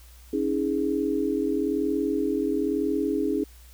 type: chord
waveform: sine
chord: C# suspended second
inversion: none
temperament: equal with one note detuned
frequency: 277.2 / 318.2 / 415.3 Hz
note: C#4 / D#4 / G#4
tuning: 0 / +39 / 0 cents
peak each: -27 dBFS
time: 0.33-3.44 s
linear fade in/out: 5 ms
effects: added 60 Hz sine -47 dBFS peak until 3.73 s + white hiss -55 dBFS RMS until 3.73 s